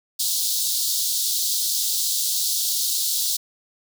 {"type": "high-pass noise", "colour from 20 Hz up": "pink", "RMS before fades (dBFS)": -23, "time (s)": [0.19, 3.37], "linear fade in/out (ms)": 10, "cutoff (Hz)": 3700, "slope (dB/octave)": 48, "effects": []}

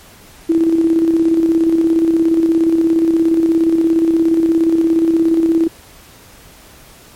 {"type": "tone with tremolo", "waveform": "sine", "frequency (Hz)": 328.5, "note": "E4", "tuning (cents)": -6, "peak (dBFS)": -8, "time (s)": [0.49, 5.68], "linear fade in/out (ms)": 10, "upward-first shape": "square", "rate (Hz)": 17, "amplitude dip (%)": 40, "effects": ["pink hiss -42 dBFS RMS until 7.15 s", "MP3 64 kbps"]}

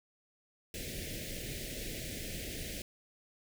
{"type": "band-stop noise", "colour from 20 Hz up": "pink", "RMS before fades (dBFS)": -41, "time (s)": [0.74, 2.82], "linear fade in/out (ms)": 2, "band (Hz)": [620, 1800], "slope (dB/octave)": 48, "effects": []}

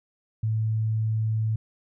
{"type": "tone", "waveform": "sine", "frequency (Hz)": 110, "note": "A2", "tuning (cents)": 0, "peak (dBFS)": -22, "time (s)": [0.43, 1.56], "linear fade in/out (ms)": 5, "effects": []}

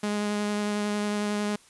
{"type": "tone with vibrato", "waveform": "sawtooth", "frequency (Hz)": 207.7, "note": "G#3", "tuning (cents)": 0, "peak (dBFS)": -22, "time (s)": [0.03, 1.56], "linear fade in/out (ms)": 5, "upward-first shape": "sine", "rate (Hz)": 11, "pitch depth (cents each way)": 10, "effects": ["white hiss -56 dBFS RMS until 1.69 s", "resampled to 24000 Hz"]}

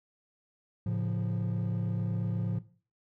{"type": "chord", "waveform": "triangle", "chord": "A augmented", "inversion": "none", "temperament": "equal", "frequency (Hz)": [110, 138.59, 174.61], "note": ["A2", "C#3", "E#3"], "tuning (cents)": [0, 0, 0], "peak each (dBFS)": [-28, -34, -30], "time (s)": [0.86, 2.59], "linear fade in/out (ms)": 5, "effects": ["noise-tail reverb RT60 0.4 s tail -17 dB re dry", "tanh soft clip ceiling -22 dBFS"]}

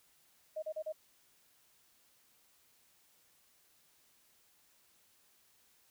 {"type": "tone bursts", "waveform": "sine", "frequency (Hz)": 624, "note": "D#5", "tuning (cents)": 5, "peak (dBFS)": -36, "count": 4, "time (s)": [0.56, 0.925], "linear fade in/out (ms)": 10, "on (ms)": 65, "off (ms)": 35, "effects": ["white hiss -69 dBFS RMS until 5.9 s"]}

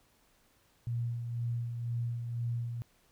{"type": "tone with tremolo", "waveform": "sine", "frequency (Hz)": 118.4, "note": "A#2", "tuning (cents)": 27, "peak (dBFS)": -30, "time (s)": [0.87, 2.82], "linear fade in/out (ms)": 0, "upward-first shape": "sine", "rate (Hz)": 2, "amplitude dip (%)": 45, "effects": ["pink hiss -68 dBFS RMS until 3.11 s"]}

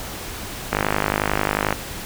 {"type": "click train", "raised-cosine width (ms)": 0.5, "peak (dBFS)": -3, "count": 52, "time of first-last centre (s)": [0.73, 1.726], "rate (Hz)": 51.2, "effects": ["pink hiss -32 dBFS RMS until 2.05 s"]}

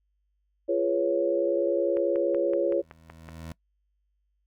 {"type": "chord", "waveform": "sine", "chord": "C# dominant seventh", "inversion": "first", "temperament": "equal with one note detuned", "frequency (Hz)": [344.8, 415.3, 493.9, 554.4], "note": ["E#4", "G#4", "B4", "C#5"], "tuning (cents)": [-22, 0, 0, 0], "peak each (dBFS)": [-27, -30, -31, -25], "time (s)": [0.68, 2.82], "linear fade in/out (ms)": 20}
{"type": "click train", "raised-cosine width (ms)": 0.5, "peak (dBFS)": -27, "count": 8, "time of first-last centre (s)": [1.97, 3.288], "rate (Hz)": 5.31}
{"type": "tone with exponential growth", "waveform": "20% pulse", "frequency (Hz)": 81.2, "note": "E2", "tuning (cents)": -26, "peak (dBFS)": -31, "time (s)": [2.37, 3.52], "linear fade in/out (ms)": 0, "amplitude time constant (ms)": 250}
{"effects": ["noise-tail reverb RT60 0.1 s tail -21 dB re dry", "added 50 Hz sine -70 dBFS peak until 4.46 s"]}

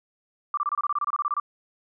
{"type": "tone bursts", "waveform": "sine", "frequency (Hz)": 1174.7, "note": "D6", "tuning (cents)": 0, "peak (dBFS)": -22, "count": 15, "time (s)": [0.54, 1.399], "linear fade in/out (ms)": 2, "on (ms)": 33, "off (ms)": 26, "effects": []}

